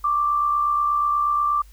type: tone pair together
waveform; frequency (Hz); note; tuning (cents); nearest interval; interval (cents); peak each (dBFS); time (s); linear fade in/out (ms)
sine; 1108.7 / 1177; C#6 / D6; 0 / +3; minor second; 103; -29 / -18; 0.04-1.62; 5
effects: added 50 Hz sine -44 dBFS peak until 1.72 s + white hiss -57 dBFS RMS until 1.72 s